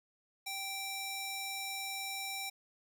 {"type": "tone with high-pass filter", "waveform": "square", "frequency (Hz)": 781, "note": "G5", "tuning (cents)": -7, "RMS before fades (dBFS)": -40, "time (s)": [0.46, 2.5], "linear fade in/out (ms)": 10, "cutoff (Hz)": 1800, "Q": 0.56, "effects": []}